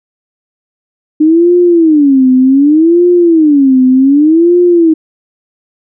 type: tone with vibrato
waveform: sine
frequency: 301.2 Hz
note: D4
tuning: 44 cents sharp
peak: -3 dBFS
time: 1.2-4.94 s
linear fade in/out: 10 ms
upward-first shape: sine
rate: 0.66 Hz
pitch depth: 280 cents each way
effects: none